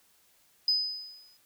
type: tone with exponential decay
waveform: sine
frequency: 5010 Hz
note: D#8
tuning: 11 cents sharp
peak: -20 dBFS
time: 0.68-1.37 s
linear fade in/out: 2 ms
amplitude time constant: 150 ms
effects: tanh soft clip ceiling -16 dBFS + white hiss -65 dBFS RMS until 1.45 s